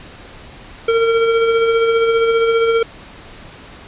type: tone with tremolo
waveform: square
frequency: 457.3 Hz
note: A#4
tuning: 33 cents flat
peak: -11 dBFS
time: 0.88-2.83 s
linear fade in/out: 5 ms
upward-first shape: sine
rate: 15 Hz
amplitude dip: 35%
effects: pink hiss -38 dBFS RMS until 3.87 s + resampled to 8000 Hz